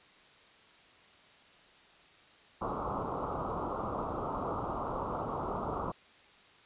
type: low-pass noise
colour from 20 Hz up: white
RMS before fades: -36 dBFS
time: 2.61-5.92 s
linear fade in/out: 10 ms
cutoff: 1300 Hz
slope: 96 dB/octave
effects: white hiss -59 dBFS RMS until 6.65 s + resampled to 8000 Hz